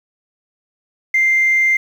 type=tone; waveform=sine; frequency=2093 Hz; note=C7; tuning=in tune; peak=-10 dBFS; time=1.14-1.77 s; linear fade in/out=5 ms; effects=tanh soft clip ceiling -7 dBFS + 7-bit